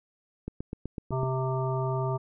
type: click train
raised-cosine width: 3 ms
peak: -21 dBFS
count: 7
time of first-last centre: 0.48-1.233 s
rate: 7.97 Hz
type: harmonic tone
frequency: 130.81 Hz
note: C3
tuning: in tune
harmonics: 1 / 3 / 5 / 7 / 9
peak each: -28 / -33 / -35 / -36 / -38 dBFS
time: 1.11-2.18 s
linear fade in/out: 20 ms
effects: none